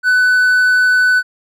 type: tone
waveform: triangle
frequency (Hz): 1498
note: F#6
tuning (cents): +21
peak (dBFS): -7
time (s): 0.03-1.23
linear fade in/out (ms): 50
effects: none